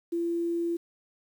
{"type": "tone with quantisation", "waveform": "sine", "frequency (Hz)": 340, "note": "F4", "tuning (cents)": -46, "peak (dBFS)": -26, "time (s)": [0.12, 0.77], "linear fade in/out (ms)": 10, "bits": 9, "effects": []}